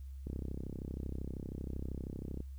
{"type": "click train", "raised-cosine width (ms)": 3, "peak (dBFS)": -28, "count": 71, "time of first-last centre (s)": [0.27, 2.404], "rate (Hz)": 32.8, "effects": ["added 67 Hz sine -43 dBFS peak until 2.58 s", "white hiss -73 dBFS RMS until 2.58 s"]}